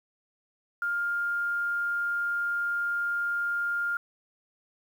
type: tone with quantisation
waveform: sine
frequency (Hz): 1405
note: F6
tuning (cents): +10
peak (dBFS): -26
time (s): 0.82-3.97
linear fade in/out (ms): 2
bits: 9
effects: none